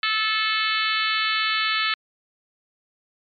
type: harmonic tone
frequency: 436.1 Hz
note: A4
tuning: 15 cents flat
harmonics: 3 / 4 / 5 / 6 / 7 / 8 / 9 / 10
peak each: -26 / -27 / -28 / -29 / -29 / -30 / -31 / -31 dBFS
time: 0.03-1.94 s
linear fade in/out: 2 ms
effects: MP3 64 kbps